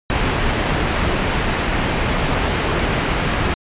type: low-pass noise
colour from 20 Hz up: pink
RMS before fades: -19 dBFS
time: 0.1-3.54 s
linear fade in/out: 0 ms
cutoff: 3200 Hz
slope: 24 dB/octave
effects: resampled to 8000 Hz